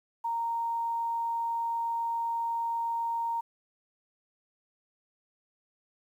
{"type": "tone", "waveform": "sine", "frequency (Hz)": 927, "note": "A#5", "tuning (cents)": -10, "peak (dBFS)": -28, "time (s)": [0.24, 3.41], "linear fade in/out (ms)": 10, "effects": ["10-bit"]}